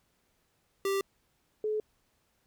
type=tone pair in turn; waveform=square / sine; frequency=392 / 428.5 Hz; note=G4 / A4; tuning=0 / -46 cents; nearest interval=major second; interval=154 cents; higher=second; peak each=-28 dBFS; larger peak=neither; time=0.85-1.01 / 1.64-1.8 s; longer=neither; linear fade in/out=2 ms; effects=pink hiss -73 dBFS RMS until 2.46 s